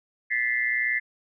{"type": "tone cluster", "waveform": "sine", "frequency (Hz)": [1754, 1968, 2089], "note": ["A6", "B6", "C7"], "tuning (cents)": [-6, -7, -3], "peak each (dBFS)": -27, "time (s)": [0.3, 1], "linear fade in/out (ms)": 20, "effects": []}